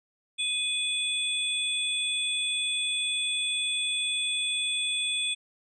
sine tone cluster, 2500 / 3452 / 8350 Hz, D#7 / A7 / C9, +8 / -34 / -5 cents, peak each -32 / -28 / -34 dBFS, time 0.38-5.35 s, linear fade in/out 20 ms, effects none

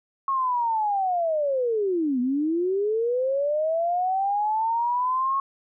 sine linear two-way sweep, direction down then up, 1098 to 241 to 1098 Hz, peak -21 dBFS, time 0.28-5.4 s, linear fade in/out 2 ms, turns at 2.2 s, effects none

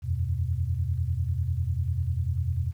sine chord, E suspended second, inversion none, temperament equal with one note detuned, 82.41 / 92.5 / 124.55 Hz, E2 / F#2 / B2, 0 / 0 / +15 cents, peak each -28 / -29 / -30 dBFS, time 0.02-2.73 s, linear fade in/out 50 ms, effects 10-bit

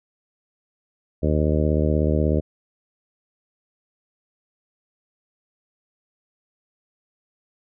harmonic tone, 76.4 Hz, D#2, 31 cents flat, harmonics 1 / 2 / 3 / 4 / 5 / 6 / 7 / 8, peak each -21 / -24 / -26 / -27 / -28 / -29 / -29 / -30 dBFS, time 1.22-2.41 s, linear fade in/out 20 ms, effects none

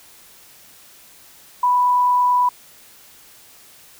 sine tone with frequency modulation, 987.8 Hz, B5, in tune, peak -13 dBFS, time 1.63-2.49 s, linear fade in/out 5 ms, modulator 29.1 Hz, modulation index 0.22, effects white hiss -47 dBFS RMS until 3.99 s

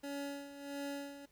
25% pulse tone with tremolo, 282.1 Hz, C#4, 30 cents sharp, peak -35 dBFS, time 0.03-1.26 s, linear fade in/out 10 ms, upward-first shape sine, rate 1.5 Hz, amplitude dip 70%, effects pink hiss -72 dBFS RMS until 1.31 s

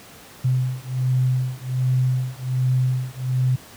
sine beating tone pair, 127.4 / 128.7 Hz, C3 / C3, -46 / -28 cents, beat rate 1.3 Hz, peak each -21 dBFS, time 0.44-3.56 s, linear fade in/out 10 ms, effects pink hiss -44 dBFS RMS until 3.76 s + high-pass 80 Hz 12 dB/octave

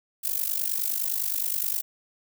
violet noise with amplitude modulation, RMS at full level -24 dBFS, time 0.23-1.82 s, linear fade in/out 20 ms, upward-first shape sine, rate 49.7 Hz, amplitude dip 85%, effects none

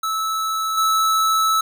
square tone with level steps, 1307 Hz, E6, 15 cents flat, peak -21 / -16 dBFS, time 0.03-1.61 s, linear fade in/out 5 ms, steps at 0.77 s, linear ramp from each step 10 ms, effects none

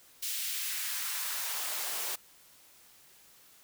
white noise with high-pass filter sweep, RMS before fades -35 dBFS, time 0.22-2.16 s, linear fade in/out 10 ms, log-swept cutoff 3100 to 430 Hz, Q 1.1, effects white hiss -59 dBFS RMS until 3.63 s

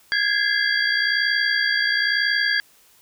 sine tone cluster, 1634 / 1695 / 2075 / 3308 / 4668 Hz, G#6 / G#6 / C7 / G#7 / D8, -29 / +35 / -15 / -8 / -11 cents, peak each -21 / -24 / -30 / -29 / -25 dBFS, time 0.12-2.6 s, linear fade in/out 0 ms, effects white hiss -55 dBFS RMS until 3.01 s

